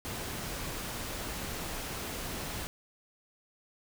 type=noise; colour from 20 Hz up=pink; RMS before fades=-38 dBFS; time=0.05-2.67 s; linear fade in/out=0 ms; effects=none

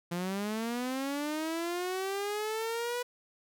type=linear sweep; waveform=sawtooth; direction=up; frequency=169.9 to 493 Hz; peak=-28 dBFS; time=0.11-3.03 s; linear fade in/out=10 ms; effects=none

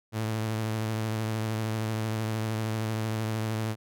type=tone with vibrato; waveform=sawtooth; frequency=110 Hz; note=A2; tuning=in tune; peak=-24 dBFS; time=0.12-3.76 s; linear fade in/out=50 ms; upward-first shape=triangle; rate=13 Hz; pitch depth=37 cents each way; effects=none

